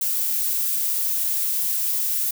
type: noise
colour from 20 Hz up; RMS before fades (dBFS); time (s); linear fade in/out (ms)
violet; -23; 0.01-2.31; 5
effects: none